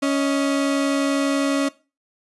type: tone pair together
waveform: 35% pulse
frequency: 278 / 628 Hz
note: C#4 / D#5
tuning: +5 / +16 cents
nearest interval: octave + major second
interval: 1411 cents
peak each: -17 / -26 dBFS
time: 0.02-1.69 s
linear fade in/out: 10 ms
effects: noise-tail reverb RT60 0.3 s tail -19 dB re dry + resampled to 24000 Hz